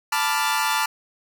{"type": "chord", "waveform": "sawtooth", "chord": "B half-diminished seventh", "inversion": "third", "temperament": "equal", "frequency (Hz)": [880, 987.8, 1174.7, 1396.9], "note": ["A5", "B5", "D6", "F6"], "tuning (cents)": [0, 0, 0, 0], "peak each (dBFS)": [-20, -24, -23, -23], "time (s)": [0.12, 0.86], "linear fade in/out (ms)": 5, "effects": []}